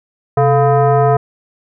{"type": "tone with frequency modulation", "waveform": "sine", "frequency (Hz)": 130.81, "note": "C3", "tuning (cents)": 0, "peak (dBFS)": -8, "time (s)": [0.37, 1.17], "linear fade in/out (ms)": 5, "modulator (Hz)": 567, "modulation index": 1.4, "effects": []}